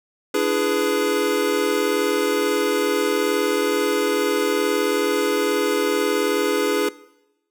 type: chord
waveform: square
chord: E dominant seventh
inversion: third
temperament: equal with one note detuned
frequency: 293.7 / 336 / 415.3 / 493.9 Hz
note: D4 / E4 / G#4 / B4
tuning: 0 / +33 / 0 / 0 cents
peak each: -26 / -27 / -22 / -25 dBFS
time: 0.34-6.89 s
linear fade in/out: 5 ms
effects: noise-tail reverb RT60 0.9 s tail -20 dB re dry